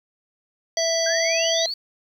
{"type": "harmonic tone", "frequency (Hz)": 659.3, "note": "E5", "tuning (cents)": 0, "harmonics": [1, 3, 5, 7, 9], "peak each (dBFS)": [-22, -31, -32, -26, -26], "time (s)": [0.77, 1.66], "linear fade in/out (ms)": 2}
{"type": "exponential sweep", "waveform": "sine", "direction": "up", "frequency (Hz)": [1568, 4603], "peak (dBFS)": -25, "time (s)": [1.06, 1.74], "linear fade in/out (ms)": 5}
{"effects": ["8-bit"]}